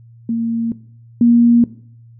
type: tone pair in turn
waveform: sine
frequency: 229.8 / 236.3 Hz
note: A#3 / A#3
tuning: -25 / +24 cents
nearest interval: unison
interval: 49 cents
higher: second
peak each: -15 / -7 dBFS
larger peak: second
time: 0.29-0.72 / 1.21-1.64 s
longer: neither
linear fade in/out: 2 ms
effects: noise-tail reverb RT60 0.6 s tail -18 dB re dry + added 116 Hz sine -40 dBFS peak until 2.19 s